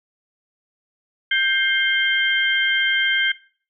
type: tone cluster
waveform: sine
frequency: 1577 / 2118 / 3154 Hz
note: G6 / C7 / G7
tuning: +10 / +21 / +10 cents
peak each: -20 / -21 / -21 dBFS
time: 1.31-3.32 s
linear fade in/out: 5 ms
effects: noise-tail reverb RT60 0.4 s tail -17 dB re dry